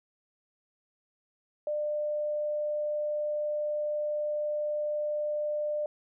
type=tone; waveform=sine; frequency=598 Hz; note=D5; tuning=31 cents sharp; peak=-28 dBFS; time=1.67-5.86 s; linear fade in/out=2 ms; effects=none